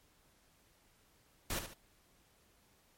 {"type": "noise with echo", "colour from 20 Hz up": "pink", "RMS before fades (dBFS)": -37, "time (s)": [1.5, 1.59], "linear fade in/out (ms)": 2, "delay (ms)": 73, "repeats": 2, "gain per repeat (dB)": -8, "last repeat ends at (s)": 1.736, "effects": ["pink hiss -69 dBFS RMS until 2.97 s", "MP3 64 kbps"]}